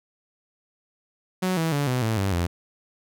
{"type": "tone with pitch steps", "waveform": "sawtooth", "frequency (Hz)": [185, 162.92, 143.48, 126.36, 111.28, 98, 86.31], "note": ["F#3", "E3", "D3", "B2", "A2", "G2", "F2"], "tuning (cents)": [0, -20, -40, 40, 20, 0, -20], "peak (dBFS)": -18, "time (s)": [1.42, 2.47], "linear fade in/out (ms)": 10, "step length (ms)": 150, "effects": []}